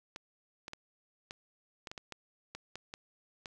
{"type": "clicks", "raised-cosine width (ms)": 0.2, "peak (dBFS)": -25, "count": 12, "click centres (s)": [0.161, 0.681, 0.734, 1.309, 1.872, 1.915, 1.978, 2.123, 2.55, 2.756, 2.939, 3.458], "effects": []}